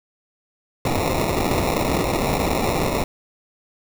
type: noise with sample-and-hold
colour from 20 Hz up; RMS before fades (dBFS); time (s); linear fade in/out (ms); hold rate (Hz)
blue; -21; 0.85-3.04; 2; 1575
effects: none